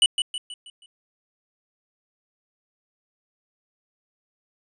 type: tone with echo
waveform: square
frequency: 2960 Hz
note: F#7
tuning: in tune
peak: -14 dBFS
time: 0.02-0.06 s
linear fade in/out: 2 ms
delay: 160 ms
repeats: 5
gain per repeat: -7 dB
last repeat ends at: 0.86 s
effects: resampled to 24000 Hz